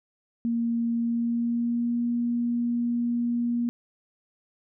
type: tone with pitch glide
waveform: sine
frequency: 233.1 to 238.1 Hz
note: A#3 to A#3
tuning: 0 to +37 cents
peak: -23 dBFS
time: 0.45-3.69 s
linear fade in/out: 0 ms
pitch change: +37 cents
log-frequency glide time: 0.95-2.03 s
effects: none

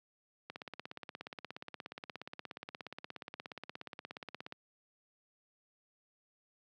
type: click train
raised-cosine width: 0.3 ms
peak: -27 dBFS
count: 69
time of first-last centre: 0.5-4.524 s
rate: 16.9 Hz
effects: high-pass 150 Hz 12 dB/octave

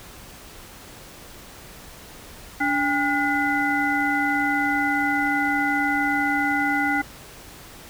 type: harmonic tone with a mistuned harmonic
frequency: 288.4 Hz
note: D4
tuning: 31 cents flat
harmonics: 1 / 3 / 5 / 7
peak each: -25 / -25 / -25 / -25 dBFS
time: 2.6-7.02 s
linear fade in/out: 10 ms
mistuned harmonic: 3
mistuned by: -130 cents
effects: pink hiss -43 dBFS RMS until 7.89 s

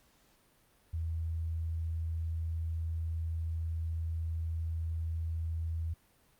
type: tone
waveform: sine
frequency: 81.7 Hz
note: E2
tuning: 15 cents flat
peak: -32 dBFS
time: 0.93-5.94 s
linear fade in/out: 10 ms
effects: pink hiss -67 dBFS RMS until 6.39 s + Opus 48 kbps

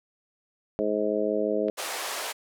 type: harmonic tone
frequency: 105.8 Hz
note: G#2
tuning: 33 cents sharp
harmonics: 2 / 3 / 4 / 5 / 6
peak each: -33 / -31 / -28 / -29 / -30 dBFS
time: 0.79-1.7 s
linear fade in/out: 0 ms
type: click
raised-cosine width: 0.3 ms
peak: -27 dBFS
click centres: 1.684 s
type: band-pass noise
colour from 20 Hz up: pink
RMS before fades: -33 dBFS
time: 1.77-2.33 s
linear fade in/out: 20 ms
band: 470 to 13000 Hz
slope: 24 dB/octave
effects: none

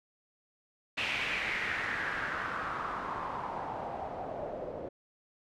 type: noise with low-pass filter sweep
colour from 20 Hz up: white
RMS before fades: -36 dBFS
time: 0.97-4.89 s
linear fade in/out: 10 ms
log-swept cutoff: 2700 to 520 Hz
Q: 3.7
effects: none

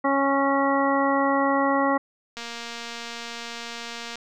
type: harmonic tone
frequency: 275.8 Hz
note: C#4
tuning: 9 cents flat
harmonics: 1 / 2 / 3 / 4 / 5 / 7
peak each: -24 / -25 / -26 / -25 / -32 / -30 dBFS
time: 0.04-1.98 s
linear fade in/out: 10 ms
type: click train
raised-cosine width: 0.2 ms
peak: -18 dBFS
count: 419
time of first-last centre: 2.37-4.156 s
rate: 234 Hz
effects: none

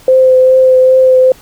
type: tone with vibrato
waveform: sine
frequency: 517 Hz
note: C5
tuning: 21 cents flat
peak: -3 dBFS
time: 0.08-1.32 s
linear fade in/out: 2 ms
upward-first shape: triangle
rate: 2.5 Hz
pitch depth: 15 cents each way
effects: pink hiss -40 dBFS RMS until 1.41 s

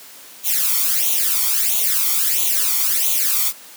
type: noise with flanger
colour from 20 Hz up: blue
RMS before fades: -18 dBFS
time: 0.43-3.53 s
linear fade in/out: 50 ms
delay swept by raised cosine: 0.29 to 0.91 ms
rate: 1.5 Hz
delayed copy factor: +0.95
effects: white hiss -41 dBFS RMS until 3.76 s + high-pass 200 Hz 12 dB/octave

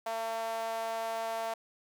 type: tone with high-pass filter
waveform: sawtooth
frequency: 225.9 Hz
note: A3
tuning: 46 cents sharp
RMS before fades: -35 dBFS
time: 0.06-1.54 s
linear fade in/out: 5 ms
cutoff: 740 Hz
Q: 5.6
effects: none

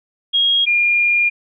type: tone pair in turn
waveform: sine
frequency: 3274 / 2412 Hz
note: G#7 / D7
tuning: -25 / +46 cents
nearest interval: perfect fourth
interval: 529 cents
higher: first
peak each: -12 dBFS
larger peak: neither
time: 0.33-0.66 / 0.66-1.3 s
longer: second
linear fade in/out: 20 ms
effects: none

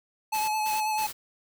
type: tone with vibrato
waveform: square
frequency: 861 Hz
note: A5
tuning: 38 cents flat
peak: -26 dBFS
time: 0.32-1.07 s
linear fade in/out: 10 ms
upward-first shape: sine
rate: 9.2 Hz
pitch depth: 23 cents each way
type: noise bursts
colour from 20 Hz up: white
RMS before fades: -37 dBFS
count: 3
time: 0.33-1.13 s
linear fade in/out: 20 ms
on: 160 ms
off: 160 ms
effects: none

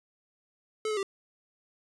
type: tone with pitch steps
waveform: square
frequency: 433.7 / 427.2 / 392.6 Hz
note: A4 / G#4 / G4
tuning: -25 / +49 / +3 cents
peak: -29 dBFS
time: 0.85-1.03 s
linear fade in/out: 2 ms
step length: 60 ms
effects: resampled to 22050 Hz

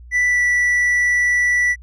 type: tone with pitch glide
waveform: triangle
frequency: 1975.5 to 1960.7 Hz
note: B6 to B6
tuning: 0 to -13 cents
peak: -12 dBFS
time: 0.11-1.76 s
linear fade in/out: 50 ms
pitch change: -13 cents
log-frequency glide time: 0.27-0.41 s
effects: added 60 Hz sine -37 dBFS peak until 1.82 s + resampled to 22050 Hz

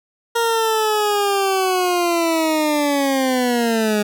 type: linear sweep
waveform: 20% pulse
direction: down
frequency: 468 to 206.3 Hz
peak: -11 dBFS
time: 0.35-4.03 s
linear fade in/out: 10 ms
effects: none

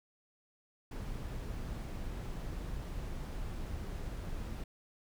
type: noise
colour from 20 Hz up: brown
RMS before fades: -40 dBFS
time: 0.91-4.64 s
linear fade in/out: 5 ms
effects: none

